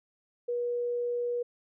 sine tone, 482.4 Hz, B4, 41 cents flat, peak -28 dBFS, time 0.48-1.43 s, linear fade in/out 10 ms, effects none

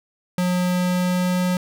square tone with pitch glide, 180 to 181.15 Hz, F#3 to F#3, -47 to -36 cents, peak -19 dBFS, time 0.38-1.57 s, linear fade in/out 2 ms, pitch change +11 cents, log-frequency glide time 0.64-1.43 s, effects none

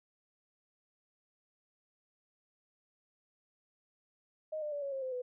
sine tone with pitch steps, 622.3 / 599.7 / 577.9 / 557 / 536.8 / 517.3 / 498.5 Hz, D#5 / D5 / D5 / C#5 / C5 / C5 / B4, 0 / +36 / -28 / +8 / +44 / -20 / +16 cents, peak -35 dBFS, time 4.52-5.22 s, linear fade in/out 10 ms, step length 100 ms, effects none

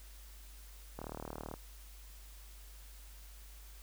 click train, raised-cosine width 1 ms, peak -28 dBFS, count 22, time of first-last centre 0.99-1.54 s, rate 38.2 Hz, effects added 50 Hz sine -51 dBFS peak until 3.82 s + white hiss -59 dBFS RMS until 3.82 s

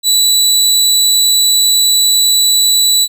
25% pulse tone, 3951 Hz, B7, in tune, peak -4 dBFS, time 0.03-3.08 s, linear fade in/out 50 ms, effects none

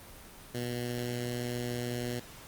10% pulse tone with notch filter, 121.6 Hz, B2, 26 cents flat, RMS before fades -35 dBFS, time 0.54-2.2 s, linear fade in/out 10 ms, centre 1000 Hz, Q 0.71, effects pink hiss -50 dBFS RMS until 2.47 s + Opus 24 kbps

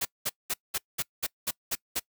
white noise bursts, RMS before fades -29 dBFS, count 9, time 0.01-1.997 s, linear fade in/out 10 ms, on 43 ms, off 200 ms, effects noise-tail reverb RT60 0.1 s tail -24 dB re dry

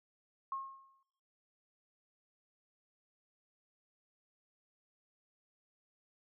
sine tone with exponential decay, 1079 Hz, C#6, 47 cents flat, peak -34 dBFS, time 0.52-1.03 s, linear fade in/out 2 ms, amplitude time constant 110 ms, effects noise-tail reverb RT60 0.9 s tail -24 dB re dry

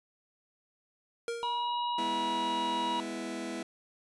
square tone with exponential decay, 467.5 Hz, A#4, 5 cents sharp, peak -31 dBFS, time 1.28-1.84 s, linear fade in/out 1 ms, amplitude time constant 120 ms
harmonic tone, 962 Hz, B5, 46 cents flat, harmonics 1 / 3 / 4, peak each -30 / -40 / -42 dBFS, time 1.43-3 s, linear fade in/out 0 ms
sawtooth chord, E major, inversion first, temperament just, 206 / 247.2 / 329.6 Hz, G#3 / B3 / E4, -14 / +2 / 0 cents, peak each -38 / -36 / -34 dBFS, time 1.98-3.63 s, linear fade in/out 5 ms
effects resampled to 24000 Hz

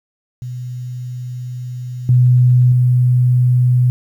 sine tone with level steps, 124.6 Hz, B2, 16 cents sharp, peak -23 / -7 / -9 dBFS, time 0.42-3.9 s, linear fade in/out 0 ms, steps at 2.09 / 2.72 s, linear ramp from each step 2 ms, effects 8-bit

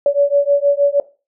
sine beating tone pair, 566 / 572.4 Hz, C#5 / D5, +36 / -45 cents, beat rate 6.4 Hz, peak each -14 dBFS, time 0.06-1 s, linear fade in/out 2 ms, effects noise-tail reverb RT60 0.3 s tail -18 dB re dry

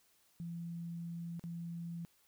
sine tone with dropouts, 169.5 Hz, E3, 49 cents sharp, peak -40 dBFS, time 0.4-2.05 s, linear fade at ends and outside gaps 0 ms, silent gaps 1.395-1.439 s, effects white hiss -71 dBFS RMS until 2.27 s

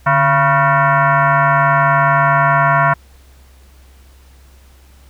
sine tone with frequency modulation, 146.83 Hz, D3, in tune, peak -9 dBFS, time 0.06-2.94 s, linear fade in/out 10 ms, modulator 414 Hz, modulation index 3.7, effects added 66 Hz sine -42 dBFS peak until 5.09 s + pink hiss -51 dBFS RMS until 5.09 s

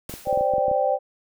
white noise with exponential decay, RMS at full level -36 dBFS, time 0.09-0.65 s, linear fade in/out 2 ms, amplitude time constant 120 ms
clicks, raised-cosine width 2 ms, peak -21 dBFS, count 10, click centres 0.096 / 0.139 / 0.272 / 0.328 / 0.375 / 0.41 / 0.537 / 0.582 / 0.682 / 0.714 s
sine chord, C suspended second, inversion none, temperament equal, 523.3 / 587.3 / 784 Hz, C5 / D5 / G5, 0 / 0 / 0 cents, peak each -23 dBFS, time 0.25-0.99 s, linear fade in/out 50 ms
effects none

